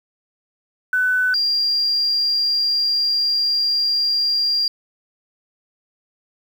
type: tone pair in turn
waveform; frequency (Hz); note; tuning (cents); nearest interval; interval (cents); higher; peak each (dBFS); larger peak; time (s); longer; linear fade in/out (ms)
sine; 1500 / 4776; F#6 / D8; +23 / +28; octave + minor sixth; 2005; second; -15 / -16; first; 0.93-1.34 / 1.34-4.68; second; 2
effects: 7-bit